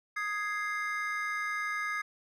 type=chord; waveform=triangle; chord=Ab major; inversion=second; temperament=equal; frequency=1244.5 / 1661.2 / 2093 Hz; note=Eb6 / Ab6 / C7; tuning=0 / 0 / 0 cents; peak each=-34 dBFS; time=0.16-2.02 s; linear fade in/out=10 ms; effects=none